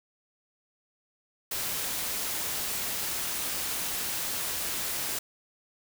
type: noise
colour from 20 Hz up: white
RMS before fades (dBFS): -32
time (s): 1.51-5.19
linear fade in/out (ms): 5
effects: none